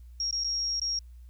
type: tone with dropouts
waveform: sine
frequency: 5588 Hz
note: F8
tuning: in tune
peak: -27 dBFS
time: 0.2-0.99 s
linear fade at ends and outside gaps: 2 ms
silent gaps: 0.31-0.326 / 0.438-0.444 / 0.798-0.816 s
effects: added 60 Hz sine -45 dBFS peak until 1.29 s + white hiss -72 dBFS RMS until 1.29 s